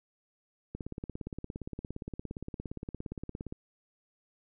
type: click train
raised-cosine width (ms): 3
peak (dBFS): -25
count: 49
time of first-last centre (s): 0.75-3.525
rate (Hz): 17.3
effects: none